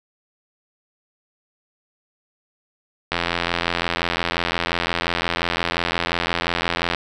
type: click train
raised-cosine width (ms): 0.3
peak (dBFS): -4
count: 329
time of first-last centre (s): 3.12-6.947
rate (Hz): 85.7
effects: none